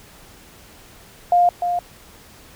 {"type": "tone with echo", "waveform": "sine", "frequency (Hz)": 705, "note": "F5", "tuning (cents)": 16, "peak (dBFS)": -11, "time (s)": [1.32, 1.49], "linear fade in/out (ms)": 2, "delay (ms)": 300, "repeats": 1, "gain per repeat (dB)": -7, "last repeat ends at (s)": 1.79, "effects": ["pink hiss -46 dBFS RMS until 2.55 s"]}